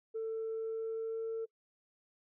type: tone with pitch glide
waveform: sine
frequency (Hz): 446.1 to 450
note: A4 to A4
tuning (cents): +24 to +39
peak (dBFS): -33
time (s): 0.14-1.46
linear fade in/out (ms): 20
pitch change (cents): +15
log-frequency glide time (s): 0.49-1.27
effects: noise-tail reverb RT60 0.1 s tail -24 dB re dry + tanh soft clip ceiling -32 dBFS